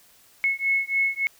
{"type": "beating tone pair", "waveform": "sine", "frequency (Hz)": [2187, 2190.5], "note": ["C#7", "C#7"], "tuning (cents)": [-24, -21], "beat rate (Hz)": 3.5, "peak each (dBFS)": -24, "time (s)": [0.44, 1.27], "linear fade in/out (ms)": 0, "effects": ["white hiss -56 dBFS RMS until 1.39 s"]}